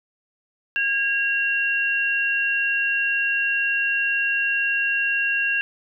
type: tone pair together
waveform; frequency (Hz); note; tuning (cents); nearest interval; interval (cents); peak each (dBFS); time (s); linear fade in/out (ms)
sine; 1633 / 2749; G#6 / F7; -30 / -28; major sixth; 902; -22; 0.76-5.61; 0
effects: none